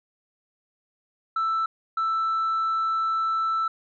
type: tone pair in turn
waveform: sine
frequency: 1324 / 1324 Hz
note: E6 / E6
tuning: +7 / +7 cents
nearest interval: unison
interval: 0 cents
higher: neither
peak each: -20 dBFS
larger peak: neither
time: 1.36-1.66 / 1.97-3.68 s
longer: second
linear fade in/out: 5 ms
effects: tanh soft clip ceiling -20 dBFS